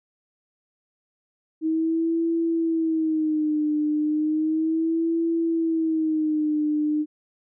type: tone with vibrato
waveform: sine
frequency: 316.2 Hz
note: D#4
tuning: 28 cents sharp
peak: -20 dBFS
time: 1.61-7.06 s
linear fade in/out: 50 ms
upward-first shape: sine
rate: 0.34 Hz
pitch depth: 85 cents each way
effects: none